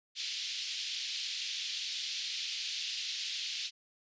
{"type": "band-pass noise", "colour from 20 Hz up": "white", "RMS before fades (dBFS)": -38, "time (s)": [0.15, 3.71], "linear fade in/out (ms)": 50, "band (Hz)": [2800, 4800], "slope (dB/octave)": 24, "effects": ["resampled to 16000 Hz"]}